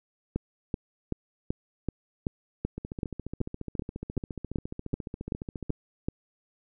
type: two click trains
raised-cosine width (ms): 3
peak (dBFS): -22 / -15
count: 43 / 16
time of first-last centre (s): 2.78-5.697 / 0.36-6.085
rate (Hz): 14.4 / 2.62
effects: none